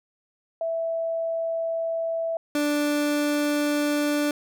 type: tone pair in turn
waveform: sine / 30% pulse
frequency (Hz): 659.3 / 293.7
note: E5 / D4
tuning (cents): 0 / 0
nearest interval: octave + major second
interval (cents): 1400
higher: first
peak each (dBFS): -24 / -19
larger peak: second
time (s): 0.61-2.37 / 2.55-4.31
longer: neither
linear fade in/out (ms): 2
effects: none